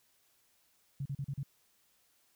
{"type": "tone bursts", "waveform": "sine", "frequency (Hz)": 138.59, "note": "C#3", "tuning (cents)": 0, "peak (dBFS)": -34, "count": 5, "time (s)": [1, 1.432], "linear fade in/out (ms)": 5, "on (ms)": 56, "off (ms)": 38, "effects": ["white hiss -71 dBFS RMS until 2.35 s"]}